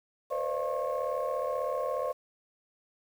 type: tone cluster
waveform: sine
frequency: 485.5 / 522 / 597 / 679 / 1085 Hz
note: B4 / C5 / D5 / F5 / C#6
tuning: -30 / -4 / +28 / -49 / -37 cents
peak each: -38 / -32 / -33 / -38 / -35 dBFS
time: 0.3-2.13 s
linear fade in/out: 20 ms
effects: tanh soft clip ceiling -22 dBFS + 9-bit